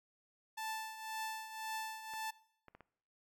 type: tone with tremolo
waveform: sawtooth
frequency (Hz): 880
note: A5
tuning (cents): 0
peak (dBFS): -34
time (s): 0.57-2.31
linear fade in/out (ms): 10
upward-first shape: triangle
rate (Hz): 1.9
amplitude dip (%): 70
type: clicks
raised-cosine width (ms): 0.5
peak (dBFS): -39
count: 4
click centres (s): 2.137 / 2.683 / 2.75 / 2.807
effects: noise-tail reverb RT60 0.7 s tail -21 dB re dry